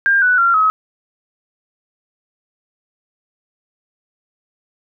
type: tone with pitch steps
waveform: sine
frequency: 1600 / 1484.3 / 1376.9 / 1277.3 Hz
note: G6 / F#6 / F6 / D#6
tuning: +35 / +5 / -25 / +45 cents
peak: -10 dBFS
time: 0.06-0.7 s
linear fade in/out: 0 ms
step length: 160 ms
effects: none